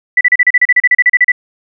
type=tone bursts; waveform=sine; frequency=1975.5 Hz; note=B6; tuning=in tune; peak=-4 dBFS; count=16; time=0.17-1.319 s; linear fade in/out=5 ms; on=39 ms; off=35 ms; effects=none